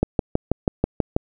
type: click train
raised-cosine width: 2 ms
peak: -4 dBFS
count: 8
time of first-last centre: 0.03-1.165 s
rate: 6.17 Hz
effects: none